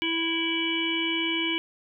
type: harmonic tone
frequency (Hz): 329.6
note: E4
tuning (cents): 0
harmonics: 1 / 3 / 5 / 7 / 9 / 10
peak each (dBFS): -29 / -38 / -40 / -29 / -29 / -38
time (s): 0.02-1.58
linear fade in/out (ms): 0
effects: none